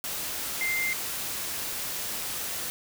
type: tone in noise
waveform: sine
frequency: 2093 Hz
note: C7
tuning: in tune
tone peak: -26 dBFS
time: 0.61-0.93 s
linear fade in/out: 0 ms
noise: white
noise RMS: -33 dBFS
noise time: 0.04-2.7 s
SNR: +4 dB
effects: none